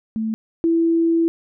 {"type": "tone pair in turn", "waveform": "sine", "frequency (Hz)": [220.9, 331.8], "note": ["A3", "E4"], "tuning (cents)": [7, 11], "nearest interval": "perfect fifth", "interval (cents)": 704, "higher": "second", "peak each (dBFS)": [-20, -14], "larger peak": "second", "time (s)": [[0.16, 0.34], [0.64, 1.28]], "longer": "second", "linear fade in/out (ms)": 0, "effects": []}